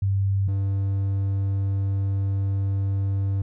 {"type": "tone pair in turn", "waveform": ["sine", "triangle"], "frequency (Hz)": [98, 98], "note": ["G2", "G2"], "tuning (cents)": [0, 0], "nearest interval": "unison", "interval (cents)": 0, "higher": "neither", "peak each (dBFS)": -19, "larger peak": "neither", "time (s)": [[0.02, 0.48], [0.48, 3.42]], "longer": "second", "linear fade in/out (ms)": 5, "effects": []}